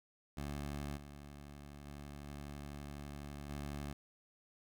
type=tone with level steps; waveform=15% pulse; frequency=72 Hz; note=D2; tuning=34 cents flat; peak=-34 / -44 / -41 / -39 / -35 dBFS; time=0.37-3.93 s; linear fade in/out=5 ms; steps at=0.96 / 1.85 / 2.27 / 3.49 s; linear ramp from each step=20 ms; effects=none